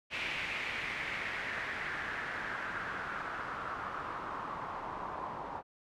white noise with low-pass filter sweep, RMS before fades -39 dBFS, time 0.1-5.63 s, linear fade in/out 50 ms, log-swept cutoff 2500 to 910 Hz, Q 3.4, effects none

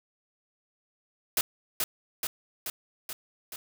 white noise with echo, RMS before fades -25 dBFS, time 1.37-1.41 s, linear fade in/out 2 ms, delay 430 ms, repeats 5, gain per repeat -3 dB, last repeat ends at 3.56 s, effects none

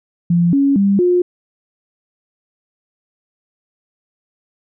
sine tone with pitch steps, 172.2 / 278.1 / 198.5 / 356.8 Hz, F3 / C#4 / G3 / F4, -24 / +6 / +22 / +37 cents, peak -10 dBFS, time 0.3-1.22 s, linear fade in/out 5 ms, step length 230 ms, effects none

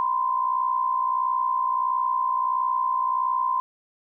sine tone pair together, 974 / 1035.5 Hz, B5 / C6, -24 / -18 cents, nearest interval minor second, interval 106 cents, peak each -27 / -22 dBFS, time 0-3.6 s, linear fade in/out 0 ms, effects none

